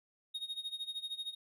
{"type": "tone with tremolo", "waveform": "triangle", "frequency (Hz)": 3729, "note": "A#7", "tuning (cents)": 0, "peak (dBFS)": -34, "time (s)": [0.34, 1.35], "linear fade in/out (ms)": 10, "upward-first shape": "sine", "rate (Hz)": 13, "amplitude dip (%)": 85, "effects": []}